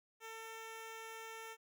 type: tone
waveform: 10% pulse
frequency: 448.5 Hz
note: A4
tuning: 33 cents sharp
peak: -39 dBFS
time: 0.2-1.57 s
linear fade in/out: 50 ms
effects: none